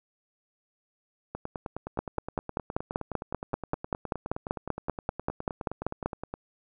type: two click trains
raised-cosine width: 1 ms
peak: -13 / -20 dBFS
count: 22 / 49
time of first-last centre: 1.99-6.06 / 1.35-6.34 s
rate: 5.16 / 9.62 Hz
effects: none